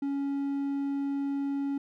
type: tone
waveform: triangle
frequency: 279.1 Hz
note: C#4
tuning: 12 cents sharp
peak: -26 dBFS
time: 0.02-1.78 s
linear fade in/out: 5 ms
effects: none